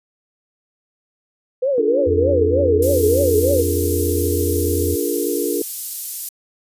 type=tone with vibrato; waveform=sine; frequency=489.3 Hz; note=B4; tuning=16 cents flat; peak=-15 dBFS; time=1.62-3.62 s; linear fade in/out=10 ms; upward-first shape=triangle; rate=3.3 Hz; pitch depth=290 cents each way
type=chord; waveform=sine; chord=Bb dominant seventh; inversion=first; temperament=just; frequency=291.4 / 349.6 / 419.5 / 466.2 Hz; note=D4 / F4 / Ab4 / Bb4; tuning=-13 / +2 / +17 / 0 cents; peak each=-24 dBFS; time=1.78-5.62 s; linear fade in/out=2 ms
type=harmonic tone; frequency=86.4 Hz; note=F2; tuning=18 cents flat; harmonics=1 / 3 / 5; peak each=-20 / -36 / -34 dBFS; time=2.06-4.96 s; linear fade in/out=20 ms
type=high-pass noise; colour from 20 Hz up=white; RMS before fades=-26 dBFS; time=2.82-6.29 s; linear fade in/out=5 ms; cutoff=7700 Hz; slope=12 dB/octave
effects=resampled to 32000 Hz